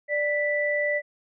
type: tone pair together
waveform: sine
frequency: 589.7 / 1975.5 Hz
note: D5 / B6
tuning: +7 / 0 cents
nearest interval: octave + major sixth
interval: 2093 cents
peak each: -25 dBFS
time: 0.08-1.02 s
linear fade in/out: 50 ms
effects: none